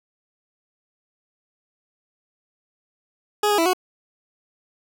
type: tone with pitch steps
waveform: 20% pulse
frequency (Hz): 417.4 / 413.3 / 331.1 / 367.3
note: G#4 / G#4 / E4 / F#4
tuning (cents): +9 / -8 / +8 / -13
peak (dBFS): -12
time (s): 3.43-3.734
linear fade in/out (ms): 5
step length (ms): 76
effects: none